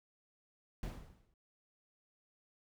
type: noise with exponential decay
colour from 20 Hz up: brown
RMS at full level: -38 dBFS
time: 0.83-1.34 s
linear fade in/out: 2 ms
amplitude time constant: 110 ms
effects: none